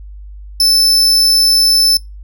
40% pulse tone, 5274 Hz, E8, in tune, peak -7 dBFS, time 0.6-1.97 s, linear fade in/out 2 ms, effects noise-tail reverb RT60 0.2 s tail -21 dB re dry + added 50 Hz sine -29 dBFS peak until 2.23 s

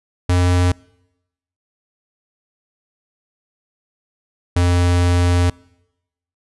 square tone pair in turn, 89.3 / 88.17 Hz, F2 / F2, +39 / +17 cents, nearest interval unison, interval 22 cents, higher first, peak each -13 / -13 dBFS, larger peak neither, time 0.29-0.72 / 4.56-5.5 s, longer second, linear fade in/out 5 ms, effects noise-tail reverb RT60 0.9 s tail -25 dB re dry + resampled to 24000 Hz

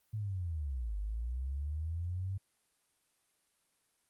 sine linear two-way sweep, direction down then up, 110.6 to 49.07 to 98.2 Hz, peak -34 dBFS, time 0.13-2.38 s, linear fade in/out 10 ms, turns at 0.97 s, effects white hiss -75 dBFS RMS until 4.09 s + Opus 32 kbps

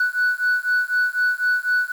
sine beating tone pair, 1480 / 1484 Hz, F#6 / F#6, 0 / +5 cents, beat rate 4 Hz, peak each -19 dBFS, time 0-1.92 s, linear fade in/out 5 ms, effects tanh soft clip ceiling -14 dBFS + 7-bit

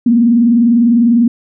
sine tone with vibrato, 235.4 Hz, A#3, 17 cents sharp, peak -6 dBFS, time 0.06-1.28 s, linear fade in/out 5 ms, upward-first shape sine, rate 20 Hz, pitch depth 100 cents each way, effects none

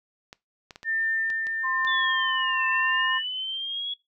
clicks, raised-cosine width 0.2 ms, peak -24 dBFS, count 7, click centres 0.329 / 0.708 / 0.759 / 0.831 / 1.302 / 1.469 / 1.849 s
sine tone with tremolo, 1798 Hz, A6, 37 cents sharp, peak -23 dBFS, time 0.84-3.23 s, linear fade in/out 50 ms, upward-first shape sine, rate 1.1 Hz, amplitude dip 35%
sine tone with pitch glide, 1046.5 to 1035.1 Hz, C6 to C6, 0 to -19 cents, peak -28 dBFS, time 1.63-3.19 s, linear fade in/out 20 ms, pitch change -19 cents, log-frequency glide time 2.23-2.96 s
sine linear two-way sweep, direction down then up, 3520 to 2646 to 3365 Hz, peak -28 dBFS, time 1.87-3.94 s, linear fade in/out 5 ms, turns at 2.66 s
effects noise-tail reverb RT60 0.2 s tail -20 dB re dry

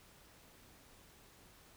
silence, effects pink hiss -62 dBFS RMS until 1.76 s

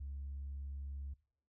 sine tone, 69.5 Hz, C#2, 5 cents sharp, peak -40 dBFS, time 0-1.14 s, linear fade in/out 10 ms, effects noise-tail reverb RT60 0.6 s tail -22 dB re dry + tanh soft clip ceiling -38 dBFS

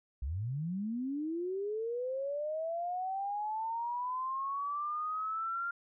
sine linear sweep, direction up, 58.27 to 1398 Hz, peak -33 dBFS, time 0.22-5.71 s, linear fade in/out 5 ms, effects none

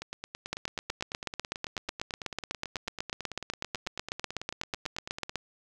two click trains, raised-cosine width 0.2 ms, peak -20 / -14 dBFS, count 49 / 40, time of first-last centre 0.02-5.295 / 0.53-5.357 s, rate 9.1 / 8.08 Hz, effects none

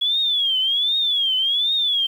sine tone with vibrato, 3358 Hz, G#7, 18 cents sharp, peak -17 dBFS, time 0.01-2.07 s, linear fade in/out 10 ms, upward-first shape triangle, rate 1.3 Hz, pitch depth 190 cents each way, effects 8-bit

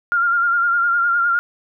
sine tone with vibrato, 1396.9 Hz, F6, in tune, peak -14 dBFS, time 0.12-1.39 s, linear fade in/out 0 ms, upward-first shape sine, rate 9.8 Hz, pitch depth 38 cents each way, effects none

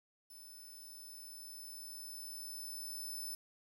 5% pulse tone with level ramp, 5274 Hz, E8, in tune, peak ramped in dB -47 to -35 dBFS, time 0.3-3.35 s, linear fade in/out 5 ms, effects 11-bit

